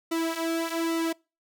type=tone with flanger; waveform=sawtooth; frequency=329.6 Hz; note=E4; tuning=in tune; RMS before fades=-28 dBFS; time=0.11-1.13 s; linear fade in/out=10 ms; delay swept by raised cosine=1.2 to 4.1 ms; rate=1.2 Hz; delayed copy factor=-0.75; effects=noise-tail reverb RT60 0.3 s tail -26 dB re dry